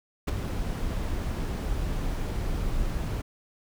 brown noise with ADSR envelope, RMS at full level -19 dBFS, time 0.27-3.22 s, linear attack 15 ms, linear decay 15 ms, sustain -10 dB, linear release 12 ms, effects none

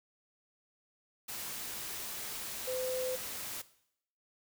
sine tone in noise, 511 Hz, C5, 41 cents flat, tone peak -34 dBFS, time 2.67-3.16 s, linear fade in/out 10 ms, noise white, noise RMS -41 dBFS, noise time 1.28-3.62 s, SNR +4 dB, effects noise-tail reverb RT60 0.7 s tail -17 dB re dry

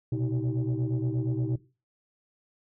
sine tone cluster, 120.6 / 129.1 / 317.5 / 386 Hz, B2 / C3 / D#4 / G4, -41 / -23 / +35 / -27 cents, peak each -28 / -29 / -31 / -37 dBFS, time 0.12-1.56 s, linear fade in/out 5 ms, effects noise-tail reverb RT60 0.3 s tail -17 dB re dry + tanh soft clip ceiling -21 dBFS

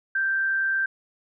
sine tone with amplitude modulation, 1568 Hz, G6, in tune, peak -20 dBFS, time 0.15-0.86 s, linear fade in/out 5 ms, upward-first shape sine, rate 149 Hz, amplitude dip 25%, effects none

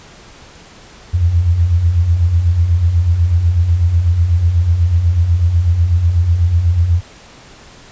sine beating tone pair, 79.6 / 87.7 Hz, D#2 / F2, +40 / +8 cents, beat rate 8.1 Hz, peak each -18 / -10 dBFS, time 1.13-7.01 s, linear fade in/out 20 ms, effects pink hiss -40 dBFS RMS until 7.91 s + resampled to 16000 Hz

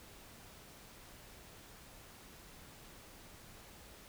silence, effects pink hiss -56 dBFS RMS until 4.08 s

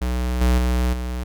square tone with level steps, 61.74 Hz, B1, in tune, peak -21 / -15 / -18 / -25 dBFS, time 0.01-1.24 s, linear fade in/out 10 ms, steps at 0.41 / 0.58 / 0.93 s, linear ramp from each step 5 ms, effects none

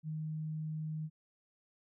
sine tone, 155.8 Hz, D#3, 3 cents sharp, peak -36 dBFS, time 0.03-1.1 s, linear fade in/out 50 ms, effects none

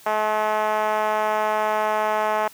5% pulse tone with band-pass filter, 214.4 Hz, A3, 45 cents flat, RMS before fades -22 dBFS, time 0.06-2.48 s, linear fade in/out 5 ms, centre 760 Hz, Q 2, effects white hiss -48 dBFS RMS until 2.53 s + high-pass 100 Hz 12 dB/octave

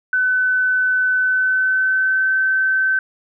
sine tone with pitch glide, 1509 to 1538 Hz, F#6 to G6, +34 to -33 cents, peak -14 dBFS, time 0.13-2.99 s, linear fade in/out 2 ms, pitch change +33 cents, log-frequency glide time 1.17-2.34 s, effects none

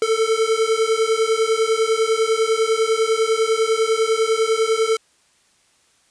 square beating tone pair, 440 / 450 Hz, A4 / A4, 0 / +39 cents, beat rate 10 Hz, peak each -20 dBFS, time 0.02-4.97 s, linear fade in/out 2 ms, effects white hiss -59 dBFS RMS until 6.1 s + resampled to 22050 Hz

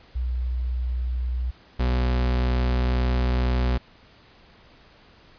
sine / 40% pulse tone pair in turn, 61.74 / 62.09 Hz, B1 / B1, 0 / +10 cents, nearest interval unison, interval 10 cents, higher second, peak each -23 / -19 dBFS, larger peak second, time 0.15-1.51 / 1.79-3.78 s, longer second, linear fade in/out 10 ms, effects pink hiss -53 dBFS RMS until 5.38 s + resampled to 11025 Hz

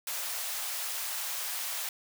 white high-pass noise, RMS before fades -35 dBFS, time 0.07-1.89 s, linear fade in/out 2 ms, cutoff 600 Hz, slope 24 dB/octave, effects none

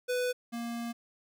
square tone pair in turn, 496.8 / 234.5 Hz, B4 / A#3, +10 / +11 cents, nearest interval octave + minor second, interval 1299 cents, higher first, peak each -29 / -35 dBFS, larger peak first, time 0.08-0.33 / 0.52-0.93 s, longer second, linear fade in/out 20 ms, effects none

